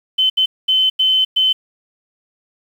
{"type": "tone bursts at uneven times", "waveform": "sine", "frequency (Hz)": 3058, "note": "G7", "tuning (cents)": -44, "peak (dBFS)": -11, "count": 5, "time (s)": [[0.18, 0.3], [0.37, 0.46], [0.68, 0.9], [0.99, 1.25], [1.36, 1.53]], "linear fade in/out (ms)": 10, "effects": ["7-bit"]}